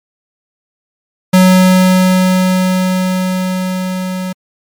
square tone with level ramp, 185 Hz, F#3, in tune, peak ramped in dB -4 to -18 dBFS, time 1.33-4.33 s, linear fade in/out 10 ms, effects MP3 96 kbps

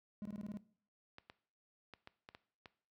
triangle tone bursts, 208.1 Hz, G#3, 4 cents sharp, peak -39 dBFS, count 7, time 0.22-0.571 s, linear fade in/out 0 ms, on 33 ms, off 20 ms
clicks, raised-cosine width 0.3 ms, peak -35 dBFS, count 7, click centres 1.184 / 1.299 / 1.937 / 2.074 / 2.289 / 2.349 / 2.658 s
effects noise-tail reverb RT60 0.5 s tail -18 dB re dry + high-pass 60 Hz 12 dB/octave

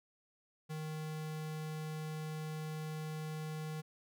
square tone, 155.56 Hz, D#3, in tune, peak -40 dBFS, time 0.69-3.82 s, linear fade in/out 20 ms, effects none

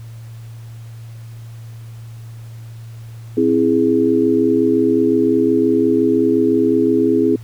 sine chord, C augmented, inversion none, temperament equal, 261.6 / 329.6 / 415.3 Hz, C4 / E4 / G#4, 0 / 0 / 0 cents, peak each -16 dBFS, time 3.37-7.36 s, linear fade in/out 5 ms, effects added 114 Hz sine -31 dBFS peak until 7.43 s + pink hiss -49 dBFS RMS until 7.43 s

